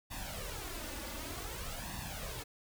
pink noise with flanger, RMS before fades -42 dBFS, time 0.1-2.44 s, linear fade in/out 20 ms, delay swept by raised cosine 1.1 to 3.5 ms, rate 0.54 Hz, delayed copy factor +0.7, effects none

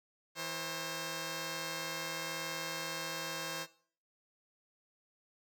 5% pulse tone pair together, 164 / 533.1 Hz, E3 / C5, -9 / +32 cents, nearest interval octave + minor sixth, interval 2041 cents, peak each -31 / -27 dBFS, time 0.35-3.67 s, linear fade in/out 50 ms, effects noise-tail reverb RT60 0.5 s tail -19 dB re dry

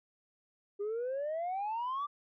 sine exponential sweep, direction up, 398.1 to 1188 Hz, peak -31 dBFS, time 0.79-2.07 s, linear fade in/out 20 ms, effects tanh soft clip ceiling -31 dBFS

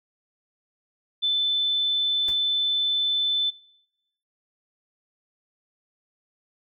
sine tone, 3520 Hz, A7, in tune, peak -20 dBFS, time 1.22-3.51 s, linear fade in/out 20 ms
pink noise with exponential decay, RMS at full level -37 dBFS, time 2.28-2.41 s, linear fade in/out 2 ms, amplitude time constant 28 ms
effects noise-tail reverb RT60 1.0 s tail -26 dB re dry

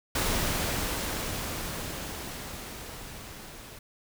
pink noise with level ramp, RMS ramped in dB -27 to -46 dBFS, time 0.15-3.79 s, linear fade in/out 5 ms, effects none

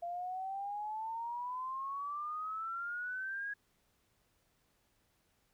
sine exponential sweep, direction up, 685 to 1663 Hz, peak -37 dBFS, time 0.02-3.54 s, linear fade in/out 10 ms, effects pink hiss -75 dBFS RMS until 5.53 s

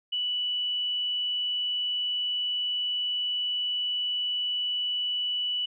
sine tone, 2960 Hz, F#7, in tune, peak -26 dBFS, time 0.12-5.66 s, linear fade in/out 10 ms, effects none

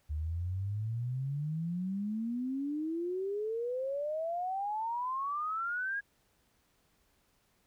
sine exponential sweep, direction up, 73.42 to 1661.2 Hz, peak -32 dBFS, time 0.09-6.01 s, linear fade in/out 20 ms, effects pink hiss -72 dBFS RMS until 7.66 s

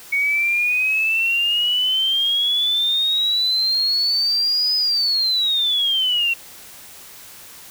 sine exponential two-way sweep, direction up then down, 2224 to 5030 to 2712 Hz, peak -16 dBFS, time 0.12-6.34 s, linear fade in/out 10 ms, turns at 4.76 s, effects white hiss -41 dBFS RMS until 7.7 s

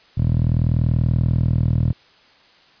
10% pulse tone with band-pass filter, 40.39 Hz, E1, 35 cents flat, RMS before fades -18 dBFS, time 0.17-1.93 s, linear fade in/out 10 ms, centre 110 Hz, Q 2, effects white hiss -52 dBFS RMS until 2.8 s + resampled to 11025 Hz

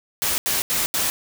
white noise bursts, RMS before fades -22 dBFS, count 4, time 0.22-1.1 s, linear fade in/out 0 ms, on 160 ms, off 80 ms, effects none

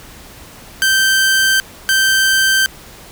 sawtooth tone bursts at uneven times, 1558 Hz, G6, 11 cents flat, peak -7 dBFS, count 2, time 0.82-1.6 / 1.89-2.66 s, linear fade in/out 0 ms, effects pink hiss -38 dBFS RMS until 3.11 s

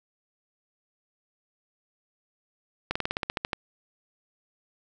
slowing click train, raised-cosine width 0.3 ms, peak -11 dBFS, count 11, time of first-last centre 2.91-3.532 s, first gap 45 ms, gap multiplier 1.07, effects none

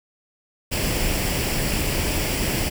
pink noise with comb filter, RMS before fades -23 dBFS, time 0.71-2.7 s, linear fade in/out 20 ms, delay 0.39 ms, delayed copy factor +0.5, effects none

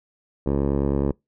10% pulse tone with low-pass filter, 69.7 Hz, C#2, 10 cents sharp, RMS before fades -22 dBFS, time 0.46-1.12 s, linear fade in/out 5 ms, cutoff 580 Hz, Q 1.3, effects noise-tail reverb RT60 0.2 s tail -26 dB re dry

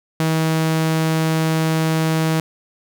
sawtooth tone, 160 Hz, D#3, 49 cents sharp, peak -12 dBFS, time 0.2-2.4 s, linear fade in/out 0 ms, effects none

